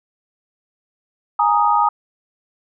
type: chord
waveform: sine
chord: Ab suspended second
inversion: none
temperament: equal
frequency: 830.6 / 932.3 / 1244.5 Hz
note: Ab5 / Bb5 / Eb6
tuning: 0 / 0 / 0 cents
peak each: -17 dBFS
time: 1.39-1.89 s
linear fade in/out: 5 ms
effects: none